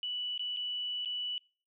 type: tone with dropouts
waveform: sine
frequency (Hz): 2960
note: F#7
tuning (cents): 0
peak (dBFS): -33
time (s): 0.03-1.38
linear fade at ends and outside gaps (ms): 1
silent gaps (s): 0.378-0.394 / 0.564-0.57 / 1.049-1.057
effects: noise-tail reverb RT60 0.4 s tail -25 dB re dry